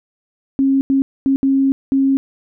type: tone bursts at uneven times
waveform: sine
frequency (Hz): 270.8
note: C#4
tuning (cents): -40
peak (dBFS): -11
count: 5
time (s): 0.59-0.81 / 0.9-1.02 / 1.26-1.36 / 1.43-1.72 / 1.92-2.17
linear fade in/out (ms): 0
effects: none